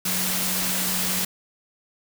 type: tone in noise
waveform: sine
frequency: 185 Hz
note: F#3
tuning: in tune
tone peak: -32 dBFS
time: 0.05-1.25 s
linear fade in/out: 5 ms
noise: white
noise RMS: -25 dBFS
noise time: 0.05-1.25 s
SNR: -10 dB
effects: none